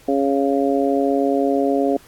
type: harmonic tone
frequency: 138.59 Hz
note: C#3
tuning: in tune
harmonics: 2 / 3 / 4 / 5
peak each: -19 / -21 / -22 / -23 dBFS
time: 0.08-1.97 s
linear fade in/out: 5 ms
effects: pink hiss -49 dBFS RMS until 2.07 s + AAC 64 kbps